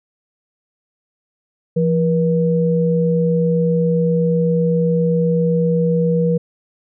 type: tone pair together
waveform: sine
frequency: 169.5 / 480.8 Hz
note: E3 / B4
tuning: +49 / -46 cents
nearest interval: octave + tritone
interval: 1805 cents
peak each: -15 / -17 dBFS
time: 1.76-6.38 s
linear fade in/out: 10 ms
effects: none